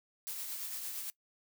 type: noise with tremolo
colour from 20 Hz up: blue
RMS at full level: -39 dBFS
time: 0.27-1.1 s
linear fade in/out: 0 ms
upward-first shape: triangle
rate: 8.8 Hz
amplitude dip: 40%
effects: noise-tail reverb RT60 0.1 s tail -21 dB re dry